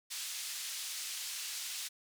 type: band-pass noise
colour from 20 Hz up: pink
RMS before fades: -41 dBFS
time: 0.1-1.89 s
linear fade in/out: 20 ms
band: 3400 to 11000 Hz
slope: 12 dB/octave
effects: none